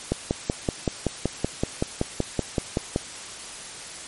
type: click train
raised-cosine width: 2 ms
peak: -8 dBFS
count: 16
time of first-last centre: 0.12-2.961 s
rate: 5.28 Hz
effects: white hiss -38 dBFS RMS until 4.07 s + MP3 48 kbps